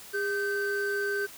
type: tone pair together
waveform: triangle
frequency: 405.5 / 1545 Hz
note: G#4 / G6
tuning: -41 / -26 cents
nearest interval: octave + major seventh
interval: 2315 cents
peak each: -28 dBFS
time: 0.13-1.27 s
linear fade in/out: 20 ms
effects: white hiss -47 dBFS RMS until 1.37 s